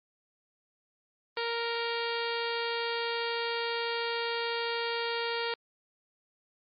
harmonic tone with a mistuned harmonic, 466.2 Hz, A#4, in tune, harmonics 1 / 2 / 3 / 4 / 5 / 6 / 7 / 8 / 9 / 10, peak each -34 / -37 / -39 / -40 / -41 / -42 / -42 / -43 / -44 / -44 dBFS, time 1.37-5.54 s, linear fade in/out 2 ms, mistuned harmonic 10, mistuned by -20 cents, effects Opus 32 kbps

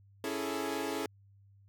sawtooth chord, A major seventh, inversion first, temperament equal, 277.2 / 329.6 / 415.3 / 440 Hz, C#4 / E4 / G#4 / A4, 0 / 0 / 0 / 0 cents, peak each -35 / -35 / -35 / -36 dBFS, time 0.24-1.06 s, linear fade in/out 2 ms, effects added 99 Hz sine -58 dBFS peak until 1.68 s

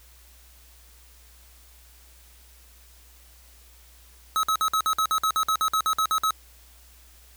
square tone bursts, 1286 Hz, E6, 43 cents flat, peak -21 dBFS, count 16, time 4.36-6.307 s, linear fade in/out 0 ms, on 72 ms, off 53 ms, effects added 60 Hz sine -52 dBFS peak until 7.36 s + white hiss -55 dBFS RMS until 7.36 s

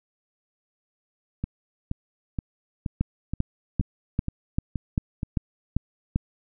two click trains, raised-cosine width 5 ms, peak -15 / -10 dBFS, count 9 / 9, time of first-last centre 1.44-5.231 / 3.01-6.16 s, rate 2.11 / 2.54 Hz, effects none

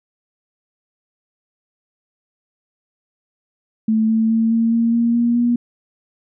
sine tone with pitch steps, 220 / 222.7 / 225.4 / 228.2 / 230.9 / 233.8 / 236.6 / 239.5 Hz, A3 / A3 / A3 / A#3 / A#3 / A#3 / A#3 / A#3, 0 / +21 / +42 / -37 / -16 / +5 / +26 / +47 cents, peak -13 dBFS, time 3.88-5.56 s, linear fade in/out 5 ms, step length 210 ms, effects none

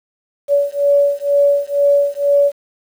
sine beating tone pair, 568 / 570.1 Hz, C#5 / C#5, +42 / +48 cents, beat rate 2.1 Hz, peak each -14 dBFS, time 0.48-2.52 s, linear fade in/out 50 ms, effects 7-bit

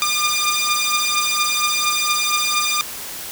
10% pulse beating tone pair, 1203 / 1207.3 Hz, D6 / D6, +41 / +47 cents, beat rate 4.3 Hz, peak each -12 dBFS, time 0.02-2.81 s, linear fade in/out 0 ms, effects white hiss -31 dBFS RMS until 3.31 s

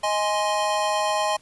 square chord, Ab major, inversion second, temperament equal with one note detuned, 626.2 / 830.6 / 1046.5 Hz, Eb5 / Ab5 / C6, +11 / 0 / 0 cents, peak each -26 / -26 / -27 dBFS, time 0.03-1.37 s, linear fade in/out 10 ms, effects pink hiss -55 dBFS RMS until 1.41 s + resampled to 24000 Hz

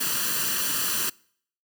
white noise with comb filter, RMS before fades -26 dBFS, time 0-1.1 s, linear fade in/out 10 ms, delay 0.68 ms, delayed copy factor +0.7, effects noise-tail reverb RT60 0.6 s tail -25 dB re dry + high-pass 150 Hz 12 dB/octave

